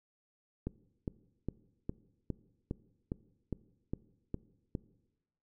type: click train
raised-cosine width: 3 ms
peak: -22 dBFS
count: 11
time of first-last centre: 0.67-4.752 s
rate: 2.45 Hz
effects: noise-tail reverb RT60 1.0 s tail -20 dB re dry